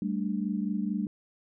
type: chord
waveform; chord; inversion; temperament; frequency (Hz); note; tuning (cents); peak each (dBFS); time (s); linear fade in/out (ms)
sine; G suspended second; none; just; 196 / 220.5 / 294; G3 / A3 / D4; 0 / +4 / +2; -30 / -32 / -35; 0.02-1.07; 2
effects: none